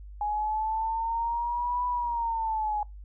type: linear two-way sweep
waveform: sine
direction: up then down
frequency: 830.6 to 987.8 to 830.6 Hz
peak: -26 dBFS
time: 0.21-2.83 s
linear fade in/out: 2 ms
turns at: 1.86 s
effects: noise-tail reverb RT60 0.2 s tail -24 dB re dry + added 50 Hz sine -41 dBFS peak until 3.04 s